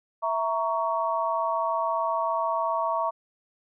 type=chord; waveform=sine; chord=A# diminished; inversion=second; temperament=equal with one note detuned; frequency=659.3 / 932.3 / 1117.7 Hz; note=E5 / A#5 / C#6; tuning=0 / 0 / +14 cents; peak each=-28 dBFS; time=0.22-3.11 s; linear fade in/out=20 ms; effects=none